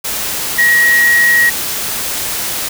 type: tone in noise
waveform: sine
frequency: 1900 Hz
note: A#6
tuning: 33 cents sharp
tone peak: -7 dBFS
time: 0.58-1.5 s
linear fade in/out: 10 ms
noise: white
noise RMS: -19 dBFS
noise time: 0.04-2.69 s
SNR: +9 dB
effects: none